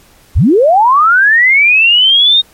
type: linear sweep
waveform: sine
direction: up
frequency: 36.71 to 3729 Hz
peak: -4 dBFS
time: 0.35-2.42 s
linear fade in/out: 20 ms
effects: pink hiss -45 dBFS RMS until 2.53 s + MP3 64 kbps